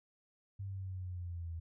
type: linear sweep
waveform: sine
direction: down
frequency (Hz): 99.2 to 81.8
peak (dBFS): -39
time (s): 0.59-1.6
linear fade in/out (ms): 10
effects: none